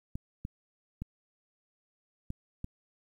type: clicks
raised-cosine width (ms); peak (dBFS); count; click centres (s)
5; -24; 5; 0.155 / 0.451 / 1.02 / 2.304 / 2.644
effects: 10-bit